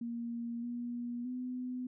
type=tone with pitch steps; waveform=sine; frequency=234.8 / 240.2 / 251.3 Hz; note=A#3 / B3 / B3; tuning=+13 / -48 / +30 cents; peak=-36 dBFS; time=0.01-1.87 s; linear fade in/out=5 ms; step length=620 ms; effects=none